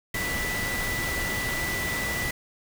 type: tone in noise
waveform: sine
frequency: 1976 Hz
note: B6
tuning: in tune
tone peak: -29 dBFS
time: 0.14-2.31 s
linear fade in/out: 5 ms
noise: pink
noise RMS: -31 dBFS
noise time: 0.14-2.31 s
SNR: -1 dB
effects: none